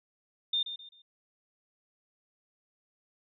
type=tone with echo; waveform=sine; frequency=3622 Hz; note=A7; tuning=49 cents sharp; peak=-26 dBFS; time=0.53-0.63 s; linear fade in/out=5 ms; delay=130 ms; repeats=3; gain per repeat=-10 dB; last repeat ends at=1.02 s; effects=none